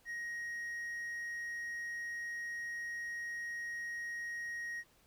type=tone; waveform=triangle; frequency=1881 Hz; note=A#6; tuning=15 cents sharp; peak=-37 dBFS; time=0.05-4.84 s; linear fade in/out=50 ms; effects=pink hiss -68 dBFS RMS until 5.06 s